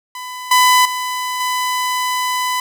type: tone with level steps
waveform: sawtooth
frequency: 1002 Hz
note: B5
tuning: 25 cents sharp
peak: -23 / -5 / -16 / -13 dBFS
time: 0.15-2.6 s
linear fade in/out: 2 ms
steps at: 0.51 / 0.85 / 1.4 s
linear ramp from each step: 5 ms
effects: none